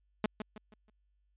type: tone with echo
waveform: sawtooth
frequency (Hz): 213.7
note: G#3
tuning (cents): +50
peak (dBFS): -23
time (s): 0.24-0.26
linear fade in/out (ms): 2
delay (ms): 160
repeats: 4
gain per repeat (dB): -9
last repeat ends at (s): 0.9
effects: added 50 Hz sine -70 dBFS peak until 1.36 s + resampled to 8000 Hz